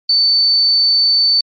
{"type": "tone", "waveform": "sine", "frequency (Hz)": 4527, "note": "C#8", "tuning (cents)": 36, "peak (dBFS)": -9, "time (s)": [0.09, 1.41], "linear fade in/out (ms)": 5, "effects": ["MP3 32 kbps"]}